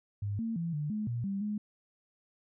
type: tone with pitch steps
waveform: sine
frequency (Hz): 101.9 / 226.9 / 167.9 / 148.7 / 212.9 / 118.8 / 197 / 209.6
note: G#2 / A#3 / E3 / D3 / G#3 / A#2 / G3 / G#3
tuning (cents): -32 / -47 / +32 / +22 / +43 / +33 / +9 / +16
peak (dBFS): -31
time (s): 0.22-1.58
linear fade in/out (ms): 5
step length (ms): 170
effects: none